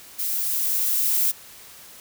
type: noise with level ramp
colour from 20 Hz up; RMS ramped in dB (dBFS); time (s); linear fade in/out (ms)
violet; -26 to -20; 0.18-1.32; 20
effects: white hiss -45 dBFS RMS until 2 s